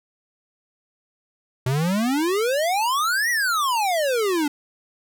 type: exponential two-way sweep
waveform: square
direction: up then down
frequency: 123.47 to 1975.5 to 282.7 Hz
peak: -20 dBFS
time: 1.66-4.48 s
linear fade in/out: 5 ms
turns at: 3.3 s
effects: none